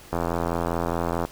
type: click train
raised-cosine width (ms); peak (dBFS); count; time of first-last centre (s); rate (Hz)
1; -11; 96; 0.13-1.25; 84.8
effects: pink hiss -47 dBFS RMS until 1.31 s